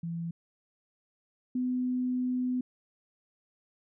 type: tone pair in turn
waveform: sine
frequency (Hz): 167.9 / 251.6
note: E3 / B3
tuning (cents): +32 / +32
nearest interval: perfect fifth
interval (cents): 700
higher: second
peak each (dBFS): -32 / -27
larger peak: second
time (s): 0.03-0.31 / 1.55-2.61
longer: second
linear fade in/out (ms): 5
effects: none